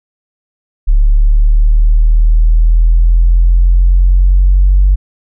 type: exponential sweep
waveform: sine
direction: up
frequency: 35.75 to 47.76 Hz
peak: -3 dBFS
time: 0.87-4.96 s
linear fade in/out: 20 ms
effects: tanh soft clip ceiling 0 dBFS